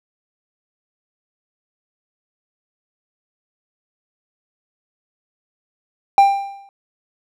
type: tone with exponential decay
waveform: triangle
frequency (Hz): 793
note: G5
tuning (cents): +20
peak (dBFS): -3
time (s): 6.18-6.69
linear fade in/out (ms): 1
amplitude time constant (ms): 110
effects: none